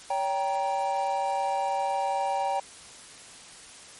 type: chord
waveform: triangle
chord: G diminished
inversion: second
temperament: just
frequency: 564.5 / 784 / 940.8 Hz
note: Db5 / G5 / Bb5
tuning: +31 / 0 / +16 cents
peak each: -30 / -25 / -29 dBFS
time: 0.1-2.6 s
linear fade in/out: 5 ms
effects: white hiss -47 dBFS RMS until 3.99 s + MP3 48 kbps